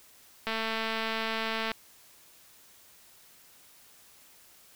click train, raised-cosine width 0.3 ms, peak -16 dBFS, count 279, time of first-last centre 0.47-1.717 s, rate 223 Hz, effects white hiss -57 dBFS RMS until 4.75 s

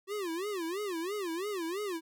square tone with vibrato, 370 Hz, F#4, in tune, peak -34 dBFS, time 0.07-2.01 s, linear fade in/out 50 ms, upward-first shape sine, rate 3 Hz, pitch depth 230 cents each way, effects none

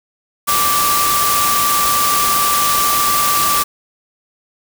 sine tone in noise, 1169 Hz, D6, 8 cents flat, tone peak -15 dBFS, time 0.47-3.64 s, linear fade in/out 20 ms, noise white, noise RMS -17 dBFS, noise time 0.47-3.64 s, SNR -1 dB, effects none

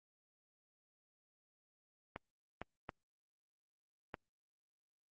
clicks, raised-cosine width 0.5 ms, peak -27 dBFS, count 4, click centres 2.161 / 2.616 / 2.892 / 4.142 s, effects Opus 24 kbps

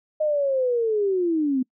sine linear sweep, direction down, 622.3 to 249.7 Hz, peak -19 dBFS, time 0.2-1.63 s, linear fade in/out 10 ms, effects noise-tail reverb RT60 0.1 s tail -26 dB re dry

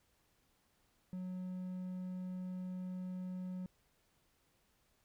triangle tone, 183.4 Hz, F#3, 15 cents flat, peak -38 dBFS, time 1.13-3.66 s, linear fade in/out 0 ms, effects pink hiss -75 dBFS RMS until 5.04 s

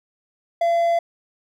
triangle tone, 680 Hz, F5, 46 cents flat, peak -14 dBFS, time 0.61-0.99 s, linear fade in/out 5 ms, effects none

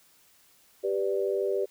sine chord, G major, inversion none, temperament equal, 392 / 493.9 / 587.3 Hz, G4 / B4 / D5, 0 / 0 / 0 cents, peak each -27 / -31 / -32 dBFS, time 0.83-1.66 s, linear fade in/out 20 ms, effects white hiss -61 dBFS RMS until 1.7 s

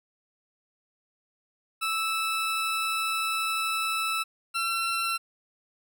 20% pulse tone pair in turn, 1313 / 1351.5 Hz, E6 / E6, -7 / +43 cents, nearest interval minor second, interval 50 cents, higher second, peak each -21 dBFS, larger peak neither, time 1.81-4.24 / 4.54-5.18 s, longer first, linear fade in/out 20 ms, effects none

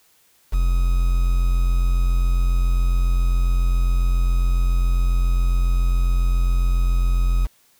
triangle tone with quantisation, 43.65 Hz, F1, in tune, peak -13 dBFS, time 0.52-7.47 s, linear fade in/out 20 ms, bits 6, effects white hiss -58 dBFS RMS until 7.79 s

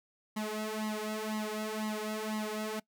sawtooth tone with flanger, 215.1 Hz, A3, 39 cents flat, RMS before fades -36 dBFS, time 0.36-2.8 s, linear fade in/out 10 ms, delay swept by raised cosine 0.98 to 3.18 ms, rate 2 Hz, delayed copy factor +0.9, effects noise-tail reverb RT60 0.1 s tail -22 dB re dry

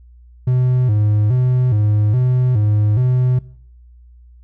triangle tone with vibrato, 115.3 Hz, A#2, 19 cents flat, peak -10 dBFS, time 0.47-3.39 s, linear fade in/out 5 ms, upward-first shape square, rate 1.2 Hz, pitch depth 160 cents each way, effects noise-tail reverb RT60 0.6 s tail -20 dB re dry + added 60 Hz sine -41 dBFS peak until 4.43 s

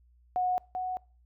sine tone pair in turn, 730 / 738.5 Hz, F#5 / F#5, -24 / -3 cents, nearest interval unison, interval 21 cents, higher second, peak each -25 / -30 dBFS, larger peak first, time 0.36-0.58 / 0.75-0.97 s, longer neither, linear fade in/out 0 ms, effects noise-tail reverb RT60 0.4 s tail -25 dB re dry + added 60 Hz sine -59 dBFS peak until 1.25 s

